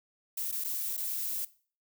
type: noise with dropouts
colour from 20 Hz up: violet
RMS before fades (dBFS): -34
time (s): 0.37-1.45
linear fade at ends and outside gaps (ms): 5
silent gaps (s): 0.515-0.523 / 0.64-0.645 / 0.968-0.975
effects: noise-tail reverb RT60 0.4 s tail -18 dB re dry